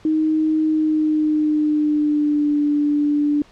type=tone with pitch glide; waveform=sine; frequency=312.5 to 293.3 Hz; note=D#4 to D4; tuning=+8 to -2 cents; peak=-15 dBFS; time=0.05-3.42 s; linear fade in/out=2 ms; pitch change=-110 cents; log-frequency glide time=0.65-2.58 s; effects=pink hiss -50 dBFS RMS until 3.51 s + low-pass 5000 Hz 12 dB/octave